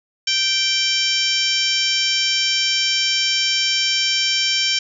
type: harmonic tone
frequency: 780 Hz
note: G5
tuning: 9 cents flat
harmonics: 2 / 3 / 4 / 5 / 6 / 7 / 8 / 9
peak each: -31 / -24 / -21 / -29 / -26 / -21 / -31 / -31 dBFS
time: 0.27-4.79 s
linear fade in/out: 5 ms
effects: none